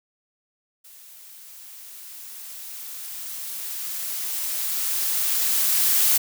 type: noise with level ramp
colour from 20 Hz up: blue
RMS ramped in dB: -47 to -18 dBFS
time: 0.84-6.18 s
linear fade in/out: 10 ms
effects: none